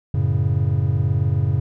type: chord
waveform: triangle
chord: F# minor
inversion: none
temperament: just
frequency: 92.5 / 111 / 138.75 Hz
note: F#2 / A2 / C#3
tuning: 0 / +16 / +2 cents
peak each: -19 dBFS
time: 0.14-1.6 s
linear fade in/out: 5 ms
effects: none